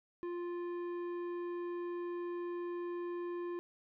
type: tone with tanh clipping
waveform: sine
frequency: 349.2 Hz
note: F4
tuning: in tune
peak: -39 dBFS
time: 0.23-3.59 s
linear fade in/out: 0 ms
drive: 11 dB
effects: none